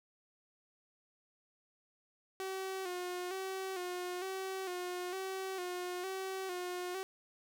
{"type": "tone with vibrato", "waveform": "sawtooth", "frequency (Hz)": 370, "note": "F#4", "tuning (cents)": 0, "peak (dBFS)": -34, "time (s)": [2.4, 7.03], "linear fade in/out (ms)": 0, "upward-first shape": "square", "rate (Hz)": 1.1, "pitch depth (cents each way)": 52, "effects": []}